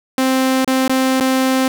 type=tone with dropouts; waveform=sawtooth; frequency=261.8 Hz; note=C4; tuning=1 cent sharp; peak=-9 dBFS; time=0.18-1.68 s; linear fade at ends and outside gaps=2 ms; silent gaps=0.646-0.676 / 0.879-0.895 / 1.2-1.207 s; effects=none